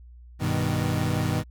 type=chord; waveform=30% pulse; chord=G augmented; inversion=none; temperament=equal; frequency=98 / 123.47 / 155.56 Hz; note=G2 / B2 / D#3; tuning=0 / 0 / 0 cents; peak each=-25 dBFS; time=0.39-1.44 s; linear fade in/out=50 ms; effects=added 60 Hz sine -44 dBFS peak until 1.5 s